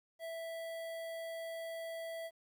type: tone with notch filter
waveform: square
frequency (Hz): 659.3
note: E5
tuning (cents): 0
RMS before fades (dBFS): -43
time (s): 0.19-2.31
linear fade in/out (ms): 50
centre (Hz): 6300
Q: 1.3
effects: 12-bit